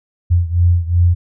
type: beating tone pair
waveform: sine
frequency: 86.2 / 88.9 Hz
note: F2 / F2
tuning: -22 / +31 cents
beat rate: 2.7 Hz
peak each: -12 / -15 dBFS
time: 0.3-1.15 s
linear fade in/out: 20 ms
effects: none